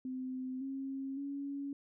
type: tone with pitch steps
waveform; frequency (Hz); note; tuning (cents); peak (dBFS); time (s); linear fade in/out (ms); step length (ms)
sine; 257.7 / 270 / 280.3; C4 / C#4 / C#4; -26 / -45 / +19; -37; 0.05-1.73; 2; 560
effects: none